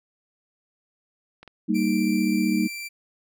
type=clicks; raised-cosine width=0.3 ms; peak=-28 dBFS; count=2; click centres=1.43 / 1.477 s
type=chord; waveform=sine; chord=Eb major; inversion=first; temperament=equal with one note detuned; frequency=196 / 231.6 / 311.1 Hz; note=G3 / Bb3 / Eb4; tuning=0 / -11 / 0 cents; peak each=-24 dBFS; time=1.68-2.68 s; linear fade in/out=20 ms
type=tone; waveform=sawtooth; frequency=2349 Hz; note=D7; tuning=in tune; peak=-29 dBFS; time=1.74-2.89 s; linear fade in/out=20 ms
effects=none